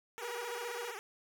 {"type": "tone with vibrato", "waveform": "10% pulse", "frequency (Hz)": 425.9, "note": "G#4", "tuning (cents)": 44, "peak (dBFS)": -34, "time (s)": [0.18, 0.99], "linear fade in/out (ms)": 0, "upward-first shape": "triangle", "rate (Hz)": 15, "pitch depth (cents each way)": 240}
{"type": "tone", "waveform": "sawtooth", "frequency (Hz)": 479.1, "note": "A#4", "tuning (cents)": 47, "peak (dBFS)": -36, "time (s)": [0.21, 0.92], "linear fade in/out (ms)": 20}
{"effects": []}